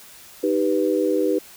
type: chord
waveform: sine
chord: Eb augmented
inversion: none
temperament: equal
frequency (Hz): 311.1 / 392 / 493.9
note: Eb4 / G4 / B4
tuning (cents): 0 / 0 / 0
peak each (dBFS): -22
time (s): 0.43-1.39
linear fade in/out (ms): 10
effects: white hiss -45 dBFS RMS until 1.56 s